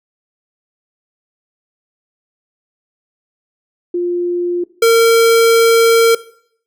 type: tone pair in turn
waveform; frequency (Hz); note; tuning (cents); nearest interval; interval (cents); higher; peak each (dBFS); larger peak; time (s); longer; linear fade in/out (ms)
sine / square; 351.2 / 458.3; F4 / A#4; +10 / -29; perfect fourth; 461; second; -14 / -7; second; 3.94-4.64 / 4.82-6.15; second; 5
effects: noise-tail reverb RT60 0.6 s tail -19 dB re dry